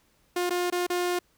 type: tone with dropouts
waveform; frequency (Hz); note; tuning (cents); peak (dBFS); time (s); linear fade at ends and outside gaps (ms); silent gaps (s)
sawtooth; 355.3; F4; +30; -21; 0.36-1.19; 5; 0.496-0.505 / 0.702-0.723 / 0.867-0.9
effects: pink hiss -66 dBFS RMS until 1.37 s